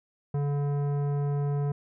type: tone with tanh clipping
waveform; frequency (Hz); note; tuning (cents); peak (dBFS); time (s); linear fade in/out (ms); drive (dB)
sine; 143.4; D3; -41; -27; 0.34-1.72; 5; 14
effects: none